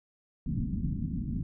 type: low-pass noise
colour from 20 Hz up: white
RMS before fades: -32 dBFS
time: 0.46-1.43 s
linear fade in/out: 5 ms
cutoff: 250 Hz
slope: 48 dB/octave
effects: none